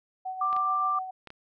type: tone with tremolo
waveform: sine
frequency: 750 Hz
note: F#5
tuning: 23 cents sharp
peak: -30 dBFS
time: 0.25-1.11 s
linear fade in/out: 10 ms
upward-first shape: sine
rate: 7 Hz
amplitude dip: 50%
type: tone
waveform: sine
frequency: 1181 Hz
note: D6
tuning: 9 cents sharp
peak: -24 dBFS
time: 0.41-0.99 s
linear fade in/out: 5 ms
type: clicks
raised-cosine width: 0.3 ms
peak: -27 dBFS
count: 4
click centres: 0.529 / 0.565 / 1.273 / 1.304 s
effects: none